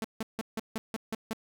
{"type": "tone bursts", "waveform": "sawtooth", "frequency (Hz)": 221.8, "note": "A3", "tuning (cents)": 14, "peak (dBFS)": -27, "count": 8, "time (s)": [0.02, 1.332], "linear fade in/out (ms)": 0, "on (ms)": 24, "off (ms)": 160, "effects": []}